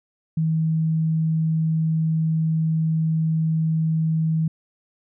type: tone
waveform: sine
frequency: 160 Hz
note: D#3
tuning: 49 cents sharp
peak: -18 dBFS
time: 0.37-4.48 s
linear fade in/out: 5 ms
effects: none